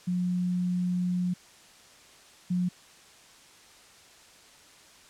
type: tone pair in turn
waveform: sine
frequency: 179.4 / 179.4 Hz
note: F3 / F3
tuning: +47 / +47 cents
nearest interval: unison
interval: 0 cents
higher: neither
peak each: -25 / -24 dBFS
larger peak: second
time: 0.07-1.34 / 2.5-2.69 s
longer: first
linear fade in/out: 10 ms
effects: white hiss -54 dBFS RMS until 5.09 s + low-pass 8000 Hz 12 dB/octave